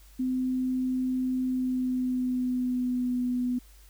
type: tone with pitch glide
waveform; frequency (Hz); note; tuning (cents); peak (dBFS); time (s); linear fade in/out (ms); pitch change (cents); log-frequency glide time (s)
sine; 256.4 to 248.1; C4 to B3; -35 to +8; -25; 0.19-3.59; 10; -57; 1.43-3.22
effects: added 50 Hz sine -51 dBFS peak until 3.89 s + white hiss -59 dBFS RMS until 3.89 s